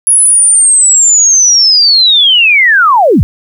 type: linear sweep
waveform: sine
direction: down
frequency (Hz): 10548 to 50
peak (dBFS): -3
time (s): 0.07-3.23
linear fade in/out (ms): 0
effects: 7-bit